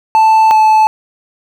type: tone pair in turn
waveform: triangle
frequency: 880 / 869.4 Hz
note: A5 / A5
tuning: 0 / -21 cents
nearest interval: unison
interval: 21 cents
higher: first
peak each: -3 dBFS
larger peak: neither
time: 0.15-0.51 / 0.51-0.87 s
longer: neither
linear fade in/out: 0 ms
effects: none